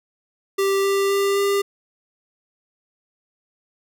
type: tone with pitch steps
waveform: square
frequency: 392 / 394.5 / 397 / 399.5 Hz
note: G4 / G4 / G4 / G4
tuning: 0 / +11 / +22 / +33 cents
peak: -18 dBFS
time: 0.58-1.62 s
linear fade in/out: 10 ms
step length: 260 ms
effects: none